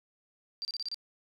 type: tone bursts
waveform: sine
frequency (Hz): 4699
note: D8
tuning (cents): 0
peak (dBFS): -33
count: 6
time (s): 0.62-0.944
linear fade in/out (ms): 0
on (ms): 29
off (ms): 30
effects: none